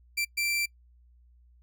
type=tone bursts at uneven times; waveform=sawtooth; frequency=2349 Hz; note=D7; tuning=in tune; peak=-23 dBFS; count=2; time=0.17-0.25 / 0.37-0.66 s; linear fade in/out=10 ms; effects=noise-tail reverb RT60 0.1 s tail -25 dB re dry + added 60 Hz sine -56 dBFS peak until 1.62 s